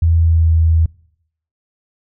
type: tone with pitch glide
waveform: sine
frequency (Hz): 82.8 to 81.28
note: E2 to E2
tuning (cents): +8 to -24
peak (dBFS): -9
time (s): 0.02-0.86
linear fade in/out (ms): 5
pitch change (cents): -32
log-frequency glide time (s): 0.15-0.52
effects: noise-tail reverb RT60 0.7 s tail -24 dB re dry